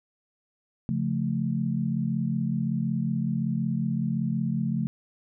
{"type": "chord", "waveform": "sine", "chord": "Db augmented", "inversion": "none", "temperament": "equal", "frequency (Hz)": [138.59, 174.61, 220], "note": ["Db3", "F3", "A3"], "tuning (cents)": [0, 0, 0], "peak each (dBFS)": [-29, -29, -28], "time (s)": [0.89, 4.87], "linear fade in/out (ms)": 0, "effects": []}